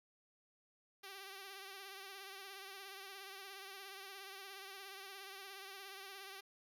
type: tone with vibrato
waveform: 5% pulse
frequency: 390 Hz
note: G4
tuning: 9 cents flat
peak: -38 dBFS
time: 1.03-6.41 s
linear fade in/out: 10 ms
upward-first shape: triangle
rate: 17 Hz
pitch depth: 59 cents each way
effects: none